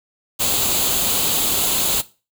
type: noise with comb filter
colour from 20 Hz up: white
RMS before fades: -19 dBFS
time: 0.39-2.02 s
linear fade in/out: 20 ms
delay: 0.27 ms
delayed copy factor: +0.6
effects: noise-tail reverb RT60 0.3 s tail -17 dB re dry